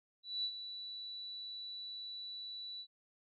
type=tone with ADSR envelope; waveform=sine; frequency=3951 Hz; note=B7; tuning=in tune; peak=-33 dBFS; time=0.23-2.87 s; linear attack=210 ms; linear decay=68 ms; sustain=-10 dB; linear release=68 ms; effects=none